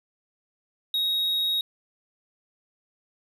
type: tone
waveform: triangle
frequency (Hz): 3777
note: A#7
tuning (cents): +22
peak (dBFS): -21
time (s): 0.94-1.61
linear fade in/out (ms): 2
effects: none